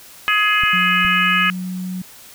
harmonic tone, 420 Hz, G#4, 19 cents sharp, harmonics 3 / 4 / 5 / 6 / 7, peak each -19 / -19 / -22 / -19 / -22 dBFS, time 0.28-1.5 s, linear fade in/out 0 ms
clicks, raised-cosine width 5 ms, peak -18 dBFS, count 2, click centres 0.636 / 1.05 s
sine tone with pitch glide, 180 to 183.78 Hz, F#3 to F#3, -47 to -11 cents, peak -23 dBFS, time 0.73-2.02 s, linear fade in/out 5 ms, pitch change +36 cents, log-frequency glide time 0.99-1.72 s
effects white hiss -42 dBFS RMS until 2.34 s

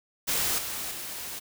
white noise with level steps, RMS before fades -27 / -34 / -37 dBFS, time 0.27-1.4 s, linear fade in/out 20 ms, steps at 0.58 / 0.91 s, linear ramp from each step 5 ms, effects none

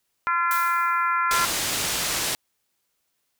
harmonic tone, 342.7 Hz, F4, 33 cents flat, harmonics 3 / 4 / 5 / 6 / 7, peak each -25 / -22 / -31 / -33 / -36 dBFS, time 0.27-1.45 s, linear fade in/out 0 ms
blue noise with exponential decay, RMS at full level -29 dBFS, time 0.51-1.25 s, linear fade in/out 1 ms, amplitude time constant 160 ms
white low-pass noise, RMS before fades -26 dBFS, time 1.31-2.35 s, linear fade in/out 0 ms, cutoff 9100 Hz, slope 12 dB/octave
effects white hiss -74 dBFS RMS until 3.39 s

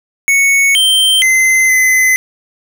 square tone with pitch steps, 2215 / 3130 / 2060 / 2037 Hz, C#7 / G7 / C7 / C7, -2 / -3 / -28 / -47 cents, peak -8 dBFS, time 0.28-2.16 s, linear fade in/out 0 ms, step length 470 ms, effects none

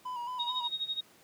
triangle tone with vibrato, 980 Hz, B5, 14 cents flat, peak -33 dBFS, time 0.05-0.68 s, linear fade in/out 10 ms, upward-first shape square, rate 4.5 Hz, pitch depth 42 cents each way
sine tone with tremolo, 3747 Hz, A#7, 8 cents sharp, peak -29 dBFS, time 0.39-1.01 s, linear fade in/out 10 ms, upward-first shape sine, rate 12 Hz, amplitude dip 85%
effects pink hiss -60 dBFS RMS until 1.23 s + high-pass 150 Hz 12 dB/octave

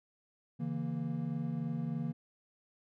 triangle chord, A# diminished, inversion first, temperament equal with one note detuned, 141.59 / 164.81 / 233.1 Hz, C#3 / E3 / A#3, +37 / 0 / 0 cents, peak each -37 / -35 / -36 dBFS, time 0.59-2.13 s, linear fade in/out 20 ms, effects none

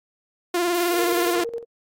sawtooth tone with vibrato, 348.9 Hz, F4, 2 cents flat, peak -16 dBFS, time 0.54-1.44 s, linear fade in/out 5 ms, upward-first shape sine, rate 19 Hz, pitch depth 45 cents each way
violet noise, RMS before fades -33 dBFS, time 0.73-1.35 s, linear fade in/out 20 ms
sine tone with tremolo, 466.2 Hz, A#4, in tune, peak -25 dBFS, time 0.9-1.65 s, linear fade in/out 50 ms, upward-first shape square, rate 11 Hz, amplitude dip 65%
effects AAC 48 kbps

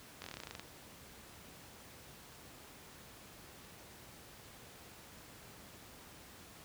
slowing click train, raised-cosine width 0.2 ms, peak -27 dBFS, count 13, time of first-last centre 0.22-0.596 s, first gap 21 ms, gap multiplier 1.07, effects pink hiss -55 dBFS RMS until 6.64 s + high-pass 60 Hz 12 dB/octave

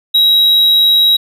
triangle tone, 3846 Hz, B7, 47 cents flat, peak -5 dBFS, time 0.14-1.17 s, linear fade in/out 10 ms, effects none

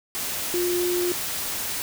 sine tone in noise, 354.3 Hz, F4, 25 cents sharp, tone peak -22 dBFS, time 0.54-1.12 s, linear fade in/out 0 ms, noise white, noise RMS -29 dBFS, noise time 0.15-1.82 s, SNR +4 dB, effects none

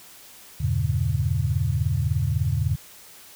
sine chord, E diminished seventh, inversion none, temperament just, 82.41 / 98.89 / 118.67 / 142.4 Hz, E2 / G2 / Bb2 / Db3, 0 / +16 / +31 / +47 cents, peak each -26 dBFS, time 0.6-2.76 s, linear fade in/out 10 ms, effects white hiss -47 dBFS RMS until 3.35 s

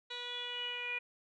10% pulse tone with low-pass filter sweep, 487.3 Hz, B4, 23 cents flat, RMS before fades -40 dBFS, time 0.1-0.99 s, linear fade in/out 10 ms, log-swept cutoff 4000 to 2400 Hz, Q 9.6, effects none

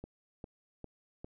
click train, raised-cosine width 2 ms, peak -30 dBFS, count 4, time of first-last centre 0.04-1.245 s, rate 2.49 Hz, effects none

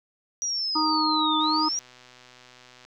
sine linear two-way sweep, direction down then up, 5810 to 3486 to 5810 Hz, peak -25 dBFS, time 0.42-1.79 s, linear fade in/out 0 ms, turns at 1.38 s
harmonic tone, 310 Hz, D#4, 6 cents flat, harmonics 1 / 3 / 4, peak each -26 / -26 / -26 dBFS, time 0.75-1.69 s, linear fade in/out 10 ms
click train, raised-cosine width 0.2 ms, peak -32 dBFS, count 181, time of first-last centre 1.41-2.85 s, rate 125 Hz
effects none

